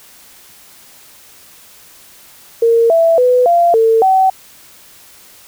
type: tone with pitch steps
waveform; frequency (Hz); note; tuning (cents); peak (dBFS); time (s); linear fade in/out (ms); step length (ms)
sine; 461.5 / 662 / 498.8 / 689 / 450.1 / 761; A#4 / E5 / B4 / F5 / A4 / F#5; -17 / +7 / +17 / -24 / +39 / +48; -7; 2.62-4.3; 5; 280
effects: white hiss -42 dBFS RMS until 5.47 s